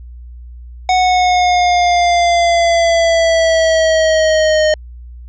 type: exponential sweep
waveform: square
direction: down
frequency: 740 to 615 Hz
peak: -10 dBFS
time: 0.89-4.74 s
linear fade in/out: 2 ms
effects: added 60 Hz sine -30 dBFS peak until 5.28 s + resampled to 16000 Hz